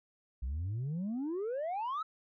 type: exponential sweep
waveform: sine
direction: up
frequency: 58.8 to 1330 Hz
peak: -31 dBFS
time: 0.42-2.03 s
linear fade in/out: 10 ms
effects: tanh soft clip ceiling -32 dBFS